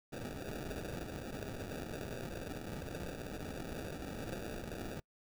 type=noise with sample-and-hold; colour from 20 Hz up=white; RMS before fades=-43 dBFS; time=0.12-5 s; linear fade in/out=5 ms; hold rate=1050 Hz; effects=noise-tail reverb RT60 0.1 s tail -26 dB re dry